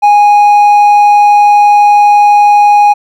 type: tone with hard clipping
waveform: sine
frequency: 826 Hz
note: G#5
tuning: 10 cents flat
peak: -3 dBFS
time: 0.02-2.94 s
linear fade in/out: 20 ms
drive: 3 dB
effects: none